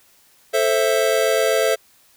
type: chord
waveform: square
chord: A minor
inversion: none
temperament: just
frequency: 440 / 528 / 660 Hz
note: A4 / C5 / E5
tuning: 0 / +16 / +2 cents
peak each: -21 dBFS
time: 0.53-1.76 s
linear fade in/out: 20 ms
effects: white hiss -55 dBFS RMS until 2.16 s